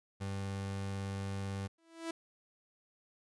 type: tone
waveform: 30% pulse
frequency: 98 Hz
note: G2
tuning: in tune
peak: -34 dBFS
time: 0.2-1.68 s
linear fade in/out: 20 ms
type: tone with exponential growth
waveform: sawtooth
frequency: 329.6 Hz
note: E4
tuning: in tune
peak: -31 dBFS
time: 1.78-2.11 s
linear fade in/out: 5 ms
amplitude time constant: 71 ms
effects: resampled to 24000 Hz